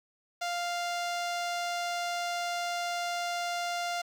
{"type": "tone with low-pass filter", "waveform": "sawtooth", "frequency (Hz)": 698, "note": "F5", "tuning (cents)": -1, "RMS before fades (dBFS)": -33, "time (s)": [0.41, 4.02], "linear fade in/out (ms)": 10, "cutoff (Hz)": 6400, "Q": 1.3, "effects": ["9-bit"]}